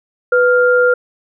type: tone pair together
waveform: sine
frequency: 495 / 1400 Hz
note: B4 / F6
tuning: +4 / +4 cents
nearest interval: octave + tritone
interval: 1800 cents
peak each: -10 / -13 dBFS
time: 0.32-0.94 s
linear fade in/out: 5 ms
effects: none